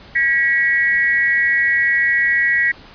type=tone with amplitude modulation; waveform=sine; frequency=1923 Hz; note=B6; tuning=47 cents flat; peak=-9 dBFS; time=0.15-2.72 s; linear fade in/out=10 ms; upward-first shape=sine; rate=286 Hz; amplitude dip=85%; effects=pink hiss -42 dBFS RMS until 2.94 s + resampled to 11025 Hz